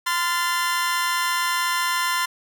sawtooth chord, F major, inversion second, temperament equal with one note detuned, 1029.1 / 1396.9 / 1760 Hz, C6 / F6 / A6, -29 / 0 / 0 cents, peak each -19 / -24 / -24 dBFS, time 0.06-2.26 s, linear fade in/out 10 ms, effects none

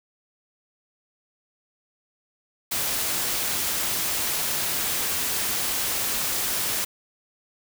white noise, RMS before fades -26 dBFS, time 2.71-6.85 s, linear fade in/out 10 ms, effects none

